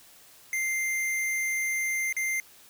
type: tone with dropouts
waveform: square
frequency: 2093 Hz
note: C7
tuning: in tune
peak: -27 dBFS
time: 0.53-2.4 s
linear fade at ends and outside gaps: 1 ms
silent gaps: 2.126-2.166 s
effects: white hiss -54 dBFS RMS until 2.69 s